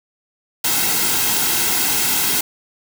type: noise with comb filter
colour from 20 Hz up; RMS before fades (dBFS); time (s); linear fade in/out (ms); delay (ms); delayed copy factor
white; -18; 0.64-2.41; 5; 1.7; -0.6
effects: none